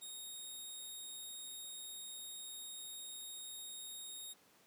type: tone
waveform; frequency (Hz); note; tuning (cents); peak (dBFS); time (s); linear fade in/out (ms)
15% pulse; 3729; A#7; 0; -39; 0.01-4.34; 20
effects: pink hiss -67 dBFS RMS until 4.66 s + high-pass 200 Hz 12 dB/octave